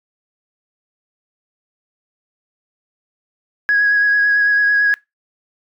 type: tone with vibrato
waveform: sine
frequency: 1661.2 Hz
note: G#6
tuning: in tune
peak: -10 dBFS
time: 3.69-4.94 s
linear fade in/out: 0 ms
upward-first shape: sine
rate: 9 Hz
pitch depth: 16 cents each way
effects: noise-tail reverb RT60 0.2 s tail -23 dB re dry + tanh soft clip ceiling -7 dBFS